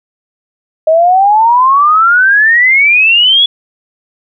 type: exponential sweep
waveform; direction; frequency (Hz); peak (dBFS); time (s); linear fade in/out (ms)
sine; up; 622.3 to 3418; -4; 0.87-3.46; 5
effects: none

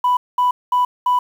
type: tone bursts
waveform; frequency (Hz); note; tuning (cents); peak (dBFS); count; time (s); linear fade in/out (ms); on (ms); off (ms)
sine; 990; B5; +4; -11; 4; 0.04-1.19; 5; 130; 210
effects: tanh soft clip ceiling -10 dBFS + 7-bit

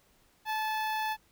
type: tone with notch filter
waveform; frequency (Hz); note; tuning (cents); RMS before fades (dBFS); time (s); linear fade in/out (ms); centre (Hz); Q
sawtooth; 868; A5; -24; -32; 0.45-1.17; 50; 7900; 0.59
effects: pink hiss -66 dBFS RMS until 1.31 s

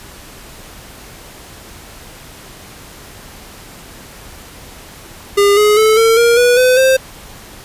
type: tone with pitch steps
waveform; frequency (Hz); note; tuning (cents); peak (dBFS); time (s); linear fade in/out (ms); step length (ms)
square; 404.2 / 419.7 / 435.7 / 452.4 / 469.7 / 487.7 / 506.3 / 525.7; G#4 / G#4 / A4 / A4 / A#4 / B4 / B4 / C5; -47 / +18 / -17 / +48 / +13 / -22 / +43 / +8; -8; 5.37-6.97; 10; 200
effects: pink hiss -36 dBFS RMS until 7.64 s + resampled to 32000 Hz

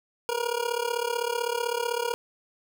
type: tone with amplitude modulation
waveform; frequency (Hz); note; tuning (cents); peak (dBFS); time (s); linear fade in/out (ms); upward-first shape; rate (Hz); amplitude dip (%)
25% pulse; 475.1; A#4; +33; -19; 0.29-2.14; 0; sine; 35.8; 85
effects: none

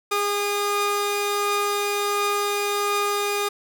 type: tone pair together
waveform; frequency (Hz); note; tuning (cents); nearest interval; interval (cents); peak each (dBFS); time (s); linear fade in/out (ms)
sawtooth; 408.4 / 1223.8; G#4 / D#6; -29 / -29; octave + perfect fifth; 1900; -20 / -21; 0.11-3.49; 10
effects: none

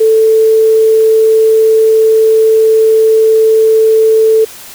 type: tone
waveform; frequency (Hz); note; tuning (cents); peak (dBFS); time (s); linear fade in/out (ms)
sine; 441.5; A4; +6; -4; 0-4.45; 10
effects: white hiss -31 dBFS RMS until 4.74 s

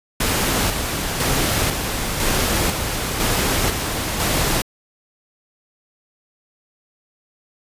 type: noise with tremolo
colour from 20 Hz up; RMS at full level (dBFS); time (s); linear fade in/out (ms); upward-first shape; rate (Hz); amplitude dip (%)
pink; -19; 0.2-4.62; 5; square; 1; 40
effects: resampled to 32000 Hz

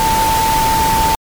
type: tone in noise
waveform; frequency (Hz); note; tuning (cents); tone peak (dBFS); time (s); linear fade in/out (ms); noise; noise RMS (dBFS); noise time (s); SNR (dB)
sine; 890; A5; +20; -12; 0-1.15; 0; pink; -18; 0-1.15; +3
effects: MP3 96 kbps

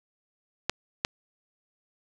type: clicks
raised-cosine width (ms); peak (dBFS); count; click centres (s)
0.2; -7; 2; 0.696 / 1.049
effects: none

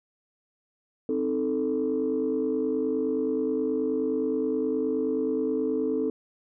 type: chord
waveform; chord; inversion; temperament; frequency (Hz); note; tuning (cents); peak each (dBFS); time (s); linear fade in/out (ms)
sine; A diminished; first; equal; 261.6 / 311.1 / 440; C4 / Eb4 / A4; 0 / 0 / 0; -28 / -29 / -26; 1.09-6.1; 2
effects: tanh soft clip ceiling -17 dBFS

